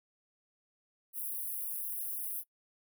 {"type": "high-pass noise", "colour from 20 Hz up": "white", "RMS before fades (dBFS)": -38, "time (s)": [1.13, 2.44], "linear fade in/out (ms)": 50, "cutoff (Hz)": 9700, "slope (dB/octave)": 96, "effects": ["noise-tail reverb RT60 0.1 s tail -22 dB re dry"]}